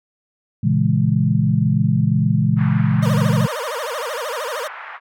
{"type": "chord", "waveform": "sine", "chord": "A# half-diminished seventh", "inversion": "none", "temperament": "equal", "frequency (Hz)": [116.54, 138.59, 164.81, 207.7], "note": ["A#2", "C#3", "E3", "G#3"], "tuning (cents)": [0, 0, 0, 0], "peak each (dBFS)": [-19, -19, -19, -20], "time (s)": [0.63, 3.47], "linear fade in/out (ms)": 10}
{"type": "band-pass noise", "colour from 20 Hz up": "pink", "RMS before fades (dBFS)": -34, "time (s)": [2.56, 5], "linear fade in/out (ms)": 50, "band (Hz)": [910, 2000], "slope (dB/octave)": 24}
{"type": "tone with vibrato", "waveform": "25% pulse", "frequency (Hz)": 539, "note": "C#5", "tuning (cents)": -49, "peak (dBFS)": -20, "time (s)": [3.02, 4.68], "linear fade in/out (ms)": 10, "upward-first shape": "sine", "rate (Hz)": 13, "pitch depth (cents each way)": 270}
{"effects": []}